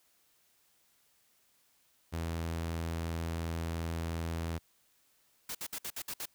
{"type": "tone", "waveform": "sawtooth", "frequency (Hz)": 82.8, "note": "E2", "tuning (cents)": 8, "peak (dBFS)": -30, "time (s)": [2.12, 4.59], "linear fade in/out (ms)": 20}
{"type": "noise bursts", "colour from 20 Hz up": "white", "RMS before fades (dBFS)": -39, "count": 7, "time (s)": [5.49, 6.257], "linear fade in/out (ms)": 5, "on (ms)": 59, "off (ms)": 59}
{"effects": ["white hiss -70 dBFS RMS until 6.34 s"]}